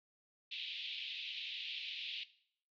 white band-pass noise, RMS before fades -44 dBFS, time 0.51-2.24 s, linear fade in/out 10 ms, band 2500 to 3800 Hz, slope 48 dB/octave, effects noise-tail reverb RT60 0.6 s tail -17 dB re dry + AAC 48 kbps

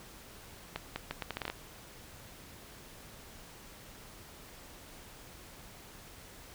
accelerating click train, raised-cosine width 0.3 ms, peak -19 dBFS, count 10, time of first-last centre 0.76-1.5 s, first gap 200 ms, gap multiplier 0.75, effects pink hiss -52 dBFS RMS until 6.54 s

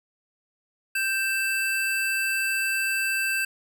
square tone pair together, 1568 / 2651 Hz, G6 / E7, 0 / +9 cents, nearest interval major sixth, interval 909 cents, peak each -27 dBFS, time 0.95-3.45 s, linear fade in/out 5 ms, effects none

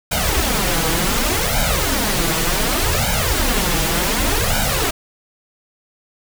pink noise with flanger, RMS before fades -18 dBFS, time 0.11-4.91 s, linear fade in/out 10 ms, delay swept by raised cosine 1.3 to 6.2 ms, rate 0.67 Hz, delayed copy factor +1, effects none

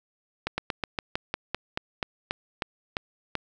slowing click train, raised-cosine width 0.3 ms, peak -11 dBFS, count 14, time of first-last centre 0.47-3.353 s, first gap 110 ms, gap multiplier 1.11, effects none

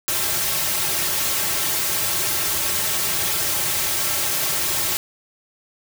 white noise with comb filter, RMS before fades -22 dBFS, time 0.08-4.97 s, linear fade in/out 0 ms, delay 4.1 ms, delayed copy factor -0.85, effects none

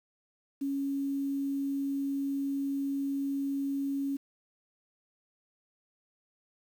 sine tone with quantisation, 277.1 Hz, C#4, 1 cent flat, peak -29 dBFS, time 0.61-4.17 s, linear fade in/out 10 ms, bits 9, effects none

